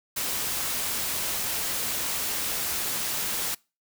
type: noise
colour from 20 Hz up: white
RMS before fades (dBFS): -29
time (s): 0.16-3.55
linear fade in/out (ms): 10
effects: noise-tail reverb RT60 0.3 s tail -25 dB re dry